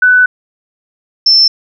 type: tone pair in turn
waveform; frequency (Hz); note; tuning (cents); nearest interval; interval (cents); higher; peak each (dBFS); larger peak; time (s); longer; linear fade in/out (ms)
sine; 1495 / 5328; F#6 / E8; +17 / +18; octave + minor seventh; 2201; second; -4; neither; 0.02-0.26 / 1.26-1.48; first; 5
effects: none